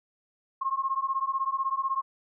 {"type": "beating tone pair", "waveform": "sine", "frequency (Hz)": [1068, 1084], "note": ["C6", "C#6"], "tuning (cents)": [35, -39], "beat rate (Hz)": 16, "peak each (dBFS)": -29, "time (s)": [0.61, 2.02], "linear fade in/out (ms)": 10, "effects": []}